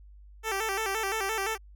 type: tone with vibrato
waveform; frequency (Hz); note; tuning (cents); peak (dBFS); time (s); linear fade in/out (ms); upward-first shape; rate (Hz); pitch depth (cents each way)
10% pulse; 415.3; G#4; 0; -20; 0.43-1.58; 50; square; 5.8; 110
effects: added 50 Hz sine -48 dBFS peak until 1.75 s